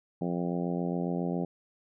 harmonic tone, 87.31 Hz, F2, in tune, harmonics 2 / 3 / 4 / 5 / 6 / 7 / 8 / 9, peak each -31 / -35 / -37 / -39 / -41 / -42 / -43 / -44 dBFS, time 0.21-1.45 s, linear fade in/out 5 ms, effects none

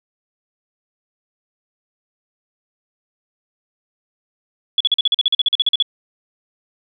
sine tone bursts, 3389 Hz, G#7, 34 cents sharp, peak -11 dBFS, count 16, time 4.78-5.825 s, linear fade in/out 2 ms, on 25 ms, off 43 ms, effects none

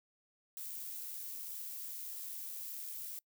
violet noise with amplitude modulation, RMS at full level -43 dBFS, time 0.57-3.19 s, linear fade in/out 0 ms, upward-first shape sine, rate 82.5 Hz, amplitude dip 25%, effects noise-tail reverb RT60 0.1 s tail -25 dB re dry

